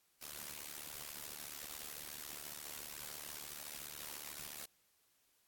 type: noise with amplitude modulation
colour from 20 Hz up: white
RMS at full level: -44 dBFS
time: 0.21-4.66 s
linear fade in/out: 10 ms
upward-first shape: sine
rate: 74.1 Hz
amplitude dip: 95%
effects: white hiss -75 dBFS RMS until 5.47 s + AAC 64 kbps